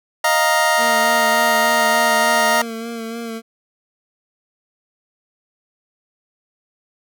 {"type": "chord", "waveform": "25% pulse", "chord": "Eb suspended second", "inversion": "none", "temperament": "just", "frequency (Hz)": [622.3, 700, 933.4], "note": ["Eb5", "F5", "Bb5"], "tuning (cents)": [0, 4, 2], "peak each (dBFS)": [-15, -16, -14], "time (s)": [0.24, 2.62], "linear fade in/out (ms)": 5}
{"type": "tone with vibrato", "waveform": "25% pulse", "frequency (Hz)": 229.2, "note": "A#3", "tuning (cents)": -29, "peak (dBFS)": -22, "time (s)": [0.77, 3.42], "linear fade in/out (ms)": 50, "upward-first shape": "sine", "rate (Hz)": 3.4, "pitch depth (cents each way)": 32}
{"effects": []}